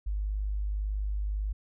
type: tone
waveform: sine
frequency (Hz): 50.9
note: G#1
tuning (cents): -34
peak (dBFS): -28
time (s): 0.06-1.53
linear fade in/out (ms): 10
effects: none